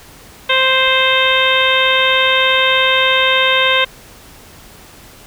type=harmonic tone; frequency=523.3 Hz; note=C5; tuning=in tune; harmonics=1 / 2 / 3 / 4 / 5 / 6 / 7; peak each=-18 / -18 / -18 / -18 / -18 / -18 / -18 dBFS; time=0.49-3.85 s; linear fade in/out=10 ms; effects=pink hiss -40 dBFS RMS until 5.26 s